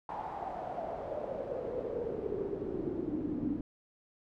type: noise with band-pass filter sweep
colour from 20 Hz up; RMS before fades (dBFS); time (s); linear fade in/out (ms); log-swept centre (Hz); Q
brown; -37; 0.09-3.61; 2; 870 to 270; 6.2
effects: none